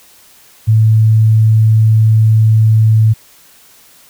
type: tone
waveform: sine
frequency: 110 Hz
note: A2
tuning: in tune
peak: -5 dBFS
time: 0.67-3.14 s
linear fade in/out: 20 ms
effects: white hiss -44 dBFS RMS until 4.09 s